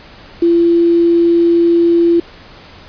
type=tone with quantisation; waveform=sine; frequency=340 Hz; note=F4; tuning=46 cents flat; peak=-7 dBFS; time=0.42-2.2 s; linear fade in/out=5 ms; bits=5; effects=pink hiss -38 dBFS RMS until 2.88 s + resampled to 11025 Hz